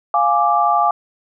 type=chord; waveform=sine; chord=D diminished; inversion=first; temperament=equal; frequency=698.5 / 830.6 / 1174.7 Hz; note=F5 / Ab5 / D6; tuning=0 / 0 / 0 cents; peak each=-17 / -17 / -16 dBFS; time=0.14-0.91 s; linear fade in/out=2 ms; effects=none